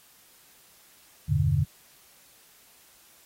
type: chord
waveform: sine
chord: E minor seventh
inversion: none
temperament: equal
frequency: 82.41 / 98 / 123.47 / 146.83 Hz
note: E2 / G2 / B2 / D3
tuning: 0 / 0 / 0 / 0 cents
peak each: -28 / -27 / -28 / -24 dBFS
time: 1.28-1.65 s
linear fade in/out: 20 ms
effects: white hiss -57 dBFS RMS until 3.25 s + AAC 48 kbps